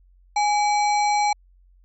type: harmonic tone with a mistuned harmonic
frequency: 830.6 Hz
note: G#5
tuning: in tune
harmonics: 1 / 3 / 5 / 7 / 9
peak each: -18 / -28 / -32 / -35 / -37 dBFS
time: 0.36-1.33 s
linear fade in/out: 5 ms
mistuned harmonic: 3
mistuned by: -140 cents
effects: added 45 Hz sine -52 dBFS peak until 1.84 s